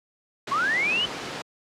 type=noise; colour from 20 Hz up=pink; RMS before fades=-31 dBFS; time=0.47-1.42 s; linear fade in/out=5 ms
type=linear sweep; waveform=sine; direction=up; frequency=1047 to 3070 Hz; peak=-21 dBFS; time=0.51-1.06 s; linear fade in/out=10 ms
effects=high-pass 200 Hz 12 dB/octave + low-pass 5000 Hz 12 dB/octave